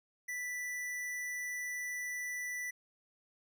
sine tone with hard clipping, 1975.5 Hz, B6, in tune, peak -38 dBFS, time 0.28-2.71 s, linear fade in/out 10 ms, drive 18 dB, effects none

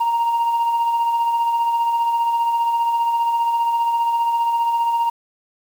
sine tone with tremolo, 932.3 Hz, A#5, in tune, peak -12 dBFS, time 0-5.1 s, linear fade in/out 10 ms, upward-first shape sine, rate 15 Hz, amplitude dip 45%, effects tanh soft clip ceiling -14 dBFS + 7-bit

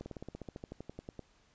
slowing click train, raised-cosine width 2 ms, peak -29 dBFS, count 17, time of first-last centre 0.01-1.193 s, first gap 50 ms, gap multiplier 1.05, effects pink hiss -68 dBFS RMS until 1.54 s + resampled to 16000 Hz

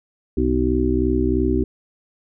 harmonic tone, 63 Hz, B1, 35 cents sharp, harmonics 1 / 2 / 4 / 5 / 6, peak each -22 / -28 / -22 / -22 / -22 dBFS, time 0.37-1.64 s, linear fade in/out 5 ms, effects none

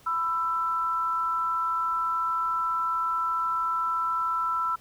sine tone pair together, 997 / 1330.8 Hz, B5 / E6, +16 / +16 cents, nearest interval perfect fourth, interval 500 cents, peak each -31 / -25 dBFS, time 0.06-4.76 s, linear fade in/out 10 ms, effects pink hiss -56 dBFS RMS until 4.8 s

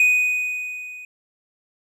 triangle tone with level ramp, 2489 Hz, D#7, in tune, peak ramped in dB -10 to -34 dBFS, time 0-1.05 s, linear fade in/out 2 ms, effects none

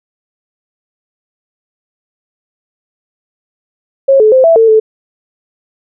sine tone with pitch steps, 543 / 431.4 / 520 / 661 / 449.9 / 437.1 Hz, C#5 / A4 / C5 / E5 / A4 / A4, -36 / -34 / -11 / +5 / +39 / -11 cents, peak -3 dBFS, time 4.08-4.8 s, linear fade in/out 10 ms, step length 120 ms, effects none

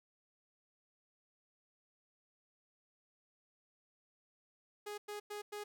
sawtooth tone bursts, 415.3 Hz, G#4, in tune, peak -38 dBFS, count 4, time 4.86-5.64 s, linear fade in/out 10 ms, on 120 ms, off 100 ms, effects none

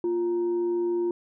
sine tone with frequency modulation, 349.2 Hz, F4, in tune, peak -23 dBFS, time 0.04-1.11 s, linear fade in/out 2 ms, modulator 585 Hz, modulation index 0.23, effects none

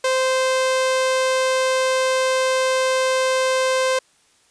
sawtooth tone, 520 Hz, C5, 11 cents flat, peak -13 dBFS, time 0.04-3.99 s, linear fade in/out 5 ms, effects white hiss -58 dBFS RMS until 4.5 s + resampled to 22050 Hz

